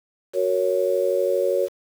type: chord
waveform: sine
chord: F# major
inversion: none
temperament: just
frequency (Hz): 370 / 462.5 / 555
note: F#4 / A#4 / C#5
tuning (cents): 0 / -14 / +2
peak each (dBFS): -24 / -24 / -21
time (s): 0.33-1.69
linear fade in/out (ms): 50
effects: 7-bit